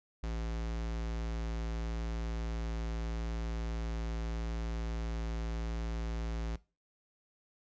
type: tone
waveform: square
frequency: 56.2 Hz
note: A1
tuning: 37 cents sharp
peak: -35 dBFS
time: 0.23-6.56 s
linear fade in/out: 5 ms
effects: noise-tail reverb RT60 0.3 s tail -19 dB re dry + resampled to 16000 Hz